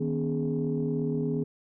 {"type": "tone cluster", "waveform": "sine", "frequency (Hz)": [156, 244.4, 281.7, 416.3], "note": ["D#3", "B3", "C#4", "G#4"], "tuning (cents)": [5, -18, 28, 4], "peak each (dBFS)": [-29, -30, -34, -31], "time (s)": [0, 1.44], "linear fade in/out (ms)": 10, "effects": ["tanh soft clip ceiling -18 dBFS"]}